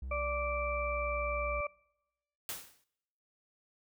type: tone with pitch glide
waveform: triangle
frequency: 65 to 61.6 Hz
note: C2 to B1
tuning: -11 to -4 cents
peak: -36 dBFS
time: 0.02-1.61 s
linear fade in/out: 5 ms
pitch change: -93 cents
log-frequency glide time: 0.14-1.17 s
type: harmonic tone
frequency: 585 Hz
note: D5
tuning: 7 cents flat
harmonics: 1 / 2 / 4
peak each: -35 / -37 / -38 dBFS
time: 0.11-1.67 s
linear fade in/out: 5 ms
type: noise with exponential decay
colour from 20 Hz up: white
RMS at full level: -36 dBFS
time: 2.49-2.84 s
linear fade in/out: 1 ms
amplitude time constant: 74 ms
effects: noise-tail reverb RT60 0.9 s tail -25 dB re dry